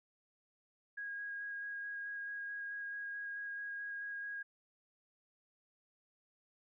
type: tone with vibrato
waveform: sine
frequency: 1640 Hz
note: G#6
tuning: 22 cents flat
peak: -40 dBFS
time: 0.97-4.43 s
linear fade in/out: 10 ms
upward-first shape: square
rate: 4.6 Hz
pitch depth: 9 cents each way
effects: none